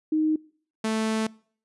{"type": "tone pair in turn", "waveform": ["sine", "sawtooth"], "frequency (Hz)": [311.1, 220], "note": ["D#4", "A3"], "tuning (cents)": [0, 0], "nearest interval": "tritone", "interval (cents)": 600, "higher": "first", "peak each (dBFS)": -20, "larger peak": "neither", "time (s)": [[0.12, 0.36], [0.84, 1.27]], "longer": "second", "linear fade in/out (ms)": 5, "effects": ["noise-tail reverb RT60 0.5 s tail -24 dB re dry", "resampled to 24000 Hz"]}